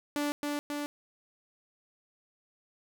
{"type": "tone with echo", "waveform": "sawtooth", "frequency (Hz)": 291.8, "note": "D4", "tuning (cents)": -11, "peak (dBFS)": -25, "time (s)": [0.16, 0.32], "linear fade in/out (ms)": 0, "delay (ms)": 270, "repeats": 2, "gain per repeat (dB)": -2, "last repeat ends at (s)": 0.86, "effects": []}